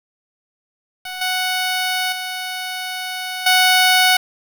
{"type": "tone with level steps", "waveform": "10% pulse", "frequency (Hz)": 740, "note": "F#5", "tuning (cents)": 0, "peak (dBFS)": [-19, -10, -16, -3], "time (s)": [1.05, 4.17], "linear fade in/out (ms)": 5, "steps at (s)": [1.21, 2.12, 3.46], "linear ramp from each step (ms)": 5, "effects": ["7-bit"]}